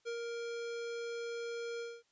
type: tone with ADSR envelope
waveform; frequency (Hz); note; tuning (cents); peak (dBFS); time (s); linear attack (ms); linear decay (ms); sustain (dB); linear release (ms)
square; 467.9; A#4; +6; -37; 0.05-2.03; 29; 90; -2; 230
effects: white hiss -75 dBFS RMS until 2.11 s + resampled to 16000 Hz